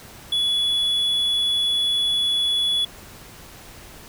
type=tone; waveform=triangle; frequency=3405 Hz; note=G#7; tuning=42 cents sharp; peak=-17 dBFS; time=0.32-2.85 s; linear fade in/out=5 ms; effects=pink hiss -43 dBFS RMS until 4.08 s